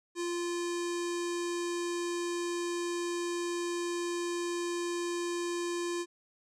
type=tone with low-pass filter; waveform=square; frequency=347 Hz; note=F4; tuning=11 cents flat; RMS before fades=-34 dBFS; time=0.15-6.06 s; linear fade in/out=50 ms; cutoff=7700 Hz; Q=2.5; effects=none